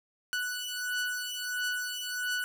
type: beating tone pair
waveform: sawtooth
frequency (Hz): 1480 / 1481.5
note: F#6 / F#6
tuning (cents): 0 / +2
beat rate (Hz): 1.5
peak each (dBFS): -31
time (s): 0.33-2.44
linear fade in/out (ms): 0
effects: none